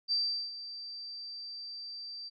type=tone with ADSR envelope; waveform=sine; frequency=4674 Hz; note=D8; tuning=9 cents flat; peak=-26 dBFS; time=0.08-2.3 s; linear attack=39 ms; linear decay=390 ms; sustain=-14 dB; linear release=26 ms; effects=none